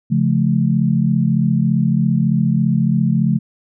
sine chord, Db augmented, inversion none, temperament just, 138.59 / 173.24 / 216.5 Hz, Db3 / F3 / A3, 0 / -14 / -28 cents, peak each -17 dBFS, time 0.1-3.39 s, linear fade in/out 20 ms, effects none

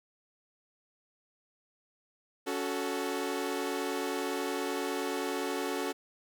sawtooth chord, F# minor, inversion second, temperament equal with one note detuned, 280.9 / 370 / 440 Hz, C#4 / F#4 / A4, +23 / 0 / 0 cents, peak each -32 dBFS, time 2.46-5.93 s, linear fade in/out 20 ms, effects none

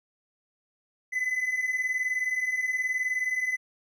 triangle beating tone pair, 2000 / 2019 Hz, B6 / B6, +21 / +38 cents, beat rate 19 Hz, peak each -29 / -25 dBFS, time 1.12-3.57 s, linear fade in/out 20 ms, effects tanh soft clip ceiling -18 dBFS

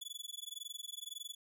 sawtooth tone with amplitude modulation, 3431 Hz, A7, 44 cents flat, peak -37 dBFS, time 0.01-1.35 s, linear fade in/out 10 ms, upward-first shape sine, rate 21.8 Hz, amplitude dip 100%, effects none

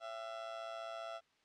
30% pulse tone with amplitude modulation, 670 Hz, E5, 28 cents sharp, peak -37 dBFS, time 0-1.21 s, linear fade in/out 50 ms, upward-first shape sine, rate 115 Hz, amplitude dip 65%, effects white hiss -73 dBFS RMS until 1.44 s + low-pass 4000 Hz 12 dB/octave

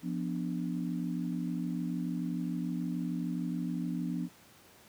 sine chord, B diminished, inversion second, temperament equal, 174.61 / 246.9 / 293.7 Hz, F3 / B3 / D4, 0 / 0 / 0 cents, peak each -34 / -36 / -38 dBFS, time 0.02-4.29 s, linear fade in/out 50 ms, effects pink hiss -58 dBFS RMS until 4.88 s + high-pass 100 Hz 12 dB/octave

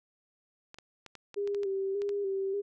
clicks, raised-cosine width 0.2 ms, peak -29 dBFS, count 10, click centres 0.744 / 0.786 / 1.063 / 1.153 / 1.343 / 1.475 / 1.547 / 1.633 / 2.019 / 2.092 s
sine tone with vibrato, 396.3 Hz, G4, 19 cents sharp, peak -29 dBFS, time 1.36-2.62 s, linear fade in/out 20 ms, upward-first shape square, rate 1.7 Hz, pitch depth 36 cents each way
effects none

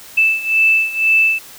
sine beating tone pair, 2637 / 2639 Hz, E7 / E7, 0 / +1 cents, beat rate 2 Hz, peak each -13 / -16 dBFS, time 0.17-1.39 s, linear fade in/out 10 ms, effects white hiss -38 dBFS RMS until 1.58 s

